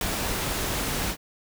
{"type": "noise with ADSR envelope", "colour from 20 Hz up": "pink", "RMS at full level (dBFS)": -23, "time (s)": [0.01, 1.17], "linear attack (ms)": 3, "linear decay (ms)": 3, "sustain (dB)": -5, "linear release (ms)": 73, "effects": []}